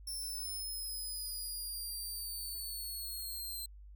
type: linear sweep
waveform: 10% pulse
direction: down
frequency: 5380 to 4113 Hz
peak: -33 dBFS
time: 0.07-3.66 s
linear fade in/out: 5 ms
effects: added 50 Hz sine -50 dBFS peak until 3.95 s